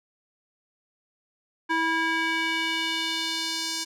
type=tone with band-pass filter sweep; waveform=square; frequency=325.9 Hz; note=E4; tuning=20 cents flat; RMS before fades=-27 dBFS; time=1.69-3.85 s; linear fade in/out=20 ms; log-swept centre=1400 to 5700 Hz; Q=1.7; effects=none